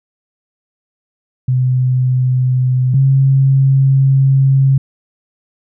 sine tone pair in turn, 127.6 / 135.19 Hz, C3 / C#3, -43 / -43 cents, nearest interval minor second, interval 100 cents, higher second, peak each -10 / -7 dBFS, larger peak second, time 1.48-2.94 / 2.94-4.78 s, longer second, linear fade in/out 5 ms, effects none

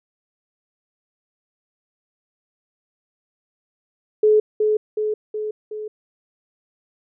sine tone with echo, 427.3 Hz, G#4, 49 cents sharp, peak -11 dBFS, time 4.23-4.4 s, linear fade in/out 5 ms, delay 370 ms, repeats 4, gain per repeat -4 dB, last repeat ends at 5.88 s, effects none

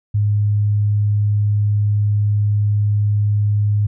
sine tone, 103.83 Hz, G#2, in tune, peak -13 dBFS, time 0.14-3.87 s, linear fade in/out 10 ms, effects none

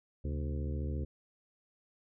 harmonic tone with a mistuned harmonic, 74.3 Hz, D2, 21 cents sharp, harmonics 1 / 2 / 3 / 4 / 5 / 6 / 7, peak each -34 / -40 / -44 / -46 / -48 / -50 / -51 dBFS, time 0.24-1.05 s, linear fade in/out 10 ms, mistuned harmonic 2, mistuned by -150 cents, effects none

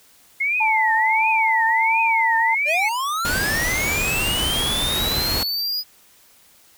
sine tone with vibrato, 2127 Hz, C7, 28 cents sharp, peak -18 dBFS, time 0.4-2.89 s, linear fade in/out 10 ms, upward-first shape triangle, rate 1.4 Hz, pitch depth 300 cents each way
sine tone with pitch glide, 878 to 903.7 Hz, A5 to A5, -4 to +46 cents, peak -18 dBFS, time 0.6-2.55 s, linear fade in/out 10 ms, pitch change +50 cents, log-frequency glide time 0.95-2.05 s
square linear sweep, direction up, 557 to 4978 Hz, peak -22 dBFS, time 2.65-5.84 s, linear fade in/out 50 ms
pink noise, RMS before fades -25 dBFS, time 3.25-5.43 s, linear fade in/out 0 ms
effects white hiss -53 dBFS RMS until 6.77 s

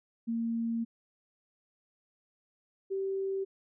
sine tone pair in turn, 230 / 387.5 Hz, A#3 / G4, -23 / -20 cents, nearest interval major sixth, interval 903 cents, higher second, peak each -29 / -30 dBFS, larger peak first, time 0.27-0.85 / 2.9-3.45 s, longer first, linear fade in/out 20 ms, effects none

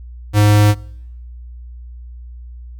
square tone, 104.3 Hz, G#2, 8 cents sharp, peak -9 dBFS, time 0.33-0.75 s, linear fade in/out 50 ms, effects noise-tail reverb RT60 0.9 s tail -26 dB re dry + added 60 Hz sine -31 dBFS peak until 2.79 s

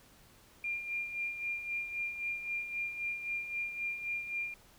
sine tone with tremolo, 2398 Hz, D7, 36 cents sharp, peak -32 dBFS, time 0.64-4.54 s, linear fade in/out 2 ms, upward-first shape sine, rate 3.8 Hz, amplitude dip 60%, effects pink hiss -61 dBFS RMS until 4.78 s

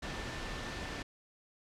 sine tone in noise, 1778 Hz, A6, 18 cents sharp, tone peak -49 dBFS, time 0.02-1.03 s, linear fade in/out 10 ms, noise pink, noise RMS -40 dBFS, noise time 0.02-1.03 s, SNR -12 dB, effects low-pass 5000 Hz 12 dB/octave

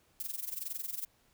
violet noise with amplitude modulation, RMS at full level -36 dBFS, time 0.2-1.05 s, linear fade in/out 0 ms, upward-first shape sine, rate 21.9 Hz, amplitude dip 85%, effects pink hiss -69 dBFS RMS until 1.33 s

